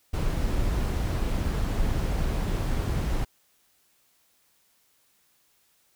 brown noise, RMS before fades -26 dBFS, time 0.13-3.25 s, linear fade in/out 10 ms, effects white hiss -66 dBFS RMS until 5.95 s

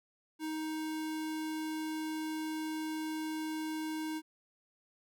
square tone, 313.3 Hz, D#4, 12 cents sharp, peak -36 dBFS, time 0.39-4.22 s, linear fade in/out 50 ms, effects none

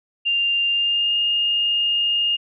sine tone with pitch glide, 2794 to 2833 Hz, F7 to F7, 0 to +24 cents, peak -17 dBFS, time 0.25-2.37 s, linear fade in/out 20 ms, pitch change +24 cents, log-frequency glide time 0.68-1.16 s, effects none

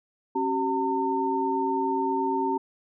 sine tone cluster, 271.9 / 381 / 907 Hz, C#4 / G4 / A#5, -33 / -49 / -48 cents, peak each -29 / -28 / -26 dBFS, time 0.35-2.58 s, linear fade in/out 10 ms, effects none

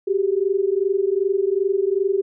sine tone pair together, 379.9 / 402.5 Hz, F#4 / G4, +46 / +46 cents, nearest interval minor second, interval 100 cents, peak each -20 dBFS, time 0.07-2.22 s, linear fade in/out 10 ms, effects none

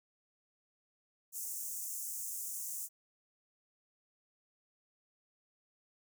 pink high-pass noise, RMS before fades -41 dBFS, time 1.32-2.89 s, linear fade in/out 50 ms, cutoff 6400 Hz, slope 48 dB/octave, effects none

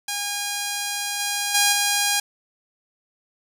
5% pulse tone with level steps, 815 Hz, G#5, 33 cents flat, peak -13 / -11 / -4 / -7 dBFS, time 0.08-2.2 s, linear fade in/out 5 ms, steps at 1.19 / 1.54 / 1.72 s, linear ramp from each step 10 ms, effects none

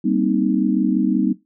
sine chord, C minor seventh, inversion second, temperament equal with one note detuned, 196 / 235.7 / 261.6 / 311.1 Hz, G3 / Bb3 / C4 / Eb4, 0 / +19 / 0 / 0 cents, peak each -21 dBFS, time 0.04-1.33 s, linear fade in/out 10 ms, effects noise-tail reverb RT60 0.2 s tail -17 dB re dry

